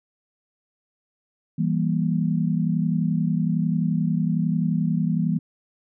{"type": "chord", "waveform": "sine", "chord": "E diminished", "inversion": "none", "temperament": "equal with one note detuned", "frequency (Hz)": [164.81, 196, 237.2], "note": ["E3", "G3", "Bb3"], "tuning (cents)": [0, 0, 30], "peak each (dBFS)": [-22, -25, -26], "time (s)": [1.58, 5.39], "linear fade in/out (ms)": 10, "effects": []}